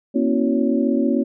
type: tone cluster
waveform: sine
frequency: 235.5 / 271.4 / 322 / 368.6 / 559 Hz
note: A#3 / C#4 / E4 / F#4 / C#5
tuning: +18 / -36 / -41 / -7 / +14 cents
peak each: -20 / -20 / -24 / -25 / -27 dBFS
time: 0.14-1.24 s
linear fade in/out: 20 ms
effects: none